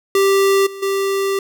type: tone with level steps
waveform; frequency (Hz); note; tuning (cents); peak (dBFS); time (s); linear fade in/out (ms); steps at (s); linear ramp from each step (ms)
square; 392; G4; 0; -12 / -30 / -17; 0.15-1.39; 2; 0.66 / 0.82; 10
effects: none